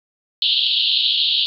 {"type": "band-pass noise", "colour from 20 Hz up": "pink", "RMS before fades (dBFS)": -18, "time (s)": [0.42, 1.46], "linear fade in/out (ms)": 0, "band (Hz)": [2900, 4300], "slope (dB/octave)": 96, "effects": []}